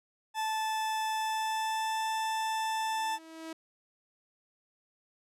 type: tone with pitch glide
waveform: 40% pulse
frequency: 875 to 882.6 Hz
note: A5 to A5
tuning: -10 to +5 cents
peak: -29 dBFS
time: 0.34-3.19 s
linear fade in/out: 50 ms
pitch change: +15 cents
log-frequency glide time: 1.14-2.06 s
type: tone with exponential growth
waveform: sawtooth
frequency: 323.1 Hz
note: E4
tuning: 35 cents flat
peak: -34 dBFS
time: 2.56-3.53 s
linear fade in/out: 5 ms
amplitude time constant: 210 ms
effects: low-pass 11000 Hz 12 dB/octave